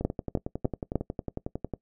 two click trains, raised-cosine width 2 ms, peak -18 / -11 dBFS, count 20 / 4, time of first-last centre 0.01-1.737 / 0.05-0.956 s, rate 11 / 3.31 Hz, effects noise-tail reverb RT60 0.1 s tail -21 dB re dry

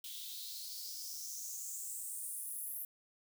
blue noise with high-pass filter sweep, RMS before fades -44 dBFS, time 0.04-2.85 s, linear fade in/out 2 ms, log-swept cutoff 3300 to 12000 Hz, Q 5, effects none

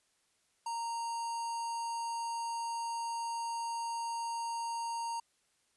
square tone with notch filter, 927 Hz, A#5, 10 cents flat, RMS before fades -37 dBFS, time 0.66-5.2 s, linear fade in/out 5 ms, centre 2300 Hz, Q 0.79, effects white hiss -74 dBFS RMS until 5.76 s + resampled to 24000 Hz

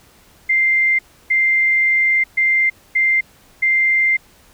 sine tone bursts at uneven times, 2093 Hz, C7, in tune, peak -12 dBFS, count 5, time 0.49-0.99 / 1.3-2.24 / 2.37-2.7 / 2.95-3.21 / 3.62-4.17 s, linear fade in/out 10 ms, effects pink hiss -50 dBFS RMS until 4.53 s

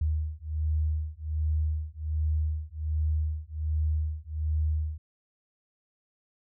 sine beating tone pair, 76.7 / 78 Hz, D#2 / D#2, -24 / +5 cents, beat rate 1.3 Hz, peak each -29 dBFS, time 0.01-4.98 s, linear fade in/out 5 ms, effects none

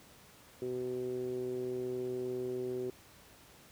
10% pulse tone with low-pass filter, 125.8 Hz, B2, 32 cents sharp, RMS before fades -37 dBFS, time 0.62-2.9 s, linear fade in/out 0 ms, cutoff 390 Hz, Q 5.9, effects pink hiss -58 dBFS RMS until 3.71 s + high-pass 60 Hz 12 dB/octave

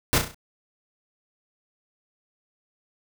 pink noise with echo, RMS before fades -20 dBFS, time 0.13-0.18 s, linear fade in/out 0 ms, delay 33 ms, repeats 5, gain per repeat -6 dB, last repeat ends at 0.345 s, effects none

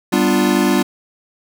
square chord, G dominant seventh, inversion none, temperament equal with one note detuned, 196 / 246.9 / 295.7 / 349.2 Hz, G3 / B3 / D4 / F4, 0 / 0 / +12 / 0 cents, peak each -19 dBFS, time 0.12-0.83 s, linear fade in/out 10 ms, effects none

